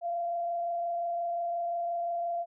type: tone with frequency modulation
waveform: sine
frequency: 688 Hz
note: F5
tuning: 26 cents flat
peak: -29 dBFS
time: 0.01-2.46 s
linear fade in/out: 50 ms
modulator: 25.7 Hz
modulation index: 0.36
effects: none